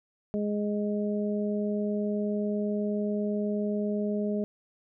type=harmonic tone; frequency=207.7 Hz; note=G#3; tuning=in tune; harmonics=1 / 2 / 3; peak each=-28 / -32 / -35 dBFS; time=0.34-4.44 s; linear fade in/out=0 ms; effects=none